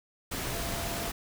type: tone in noise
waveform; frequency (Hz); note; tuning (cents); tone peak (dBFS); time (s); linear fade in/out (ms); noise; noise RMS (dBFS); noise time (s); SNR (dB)
sine; 681; F5; -44; -40; 0.53-1.1; 10; pink; -34; 0.31-1.12; -9
effects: none